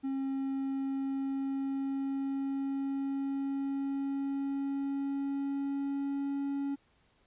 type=tone with pitch glide; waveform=triangle; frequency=269.9 to 279.1 Hz; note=C#4 to C#4; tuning=-46 to +12 cents; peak=-29 dBFS; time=0.03-6.76 s; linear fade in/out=20 ms; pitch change=+58 cents; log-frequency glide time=0.22-6.39 s; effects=pink hiss -69 dBFS RMS until 7.26 s + resampled to 8000 Hz